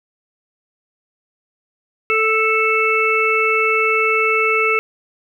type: harmonic tone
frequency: 440 Hz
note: A4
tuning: in tune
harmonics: 1 / 3 / 5 / 6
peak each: -19 / -19 / -19 / -19 dBFS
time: 2.1-4.79 s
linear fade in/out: 0 ms
effects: 8-bit